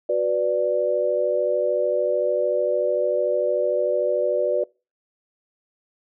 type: chord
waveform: sine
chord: B minor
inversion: second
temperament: equal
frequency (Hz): 370 / 493.9 / 587.3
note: F#4 / B4 / D5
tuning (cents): 0 / 0 / 0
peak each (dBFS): -26 / -23 / -21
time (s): 0.09-4.64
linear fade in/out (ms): 5
effects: noise-tail reverb RT60 0.3 s tail -25 dB re dry